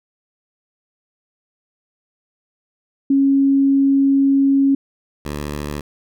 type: tone pair in turn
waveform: sine / 10% pulse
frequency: 274.6 / 73.6 Hz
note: C#4 / D2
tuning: -16 / +4 cents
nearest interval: octave + major seventh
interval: 2280 cents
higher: first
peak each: -11 / -16 dBFS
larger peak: first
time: 3.1-4.75 / 5.25-5.81 s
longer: first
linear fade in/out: 5 ms
effects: none